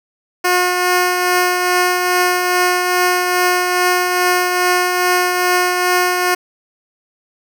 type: tone with tremolo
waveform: 10% pulse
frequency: 360.2 Hz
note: F#4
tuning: 46 cents flat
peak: -3 dBFS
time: 0.44-6.35 s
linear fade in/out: 10 ms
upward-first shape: triangle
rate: 2.4 Hz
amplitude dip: 40%
effects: none